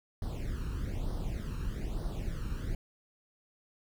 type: noise with flanger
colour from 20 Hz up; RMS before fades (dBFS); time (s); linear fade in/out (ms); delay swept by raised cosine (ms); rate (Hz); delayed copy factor
brown; -35; 0.22-2.75; 2; 0.2 to 0.74; 1.1; +0.8
effects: none